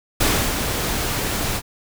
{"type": "noise with ADSR envelope", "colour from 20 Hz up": "pink", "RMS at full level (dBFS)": -17, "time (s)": [0.2, 1.62], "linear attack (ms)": 10, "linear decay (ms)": 320, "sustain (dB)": -6, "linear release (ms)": 57, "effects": []}